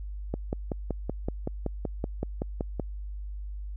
click train, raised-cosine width 2 ms, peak -16 dBFS, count 14, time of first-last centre 0.34-2.797 s, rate 5.29 Hz, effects added 50 Hz sine -34 dBFS peak until 3.76 s

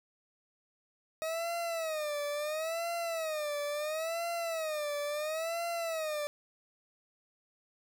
40% pulse tone with vibrato, 630 Hz, D#5, 21 cents sharp, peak -32 dBFS, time 1.22-6.27 s, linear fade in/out 0 ms, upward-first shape sine, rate 0.73 Hz, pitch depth 140 cents each way, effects none

